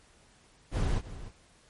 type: noise with echo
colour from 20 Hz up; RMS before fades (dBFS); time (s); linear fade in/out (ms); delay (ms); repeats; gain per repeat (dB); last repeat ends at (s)
brown; -28; 0.71-1.02; 50; 300; 1; -14; 1.32
effects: pink hiss -61 dBFS RMS until 1.69 s + MP3 48 kbps